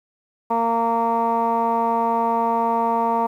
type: tone with low-pass filter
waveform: 15% pulse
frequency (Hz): 230.5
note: A#3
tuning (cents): -19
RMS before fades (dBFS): -20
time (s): 0.5-3.27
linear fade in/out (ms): 10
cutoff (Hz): 1000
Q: 5.6
effects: 9-bit